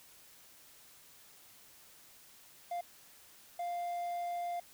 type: tone bursts at uneven times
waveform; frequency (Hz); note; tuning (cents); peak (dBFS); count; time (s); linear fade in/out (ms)
triangle; 698.5; F5; 0; -33; 2; 2.71-2.81 / 3.59-4.6; 5
effects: white hiss -59 dBFS RMS until 4.73 s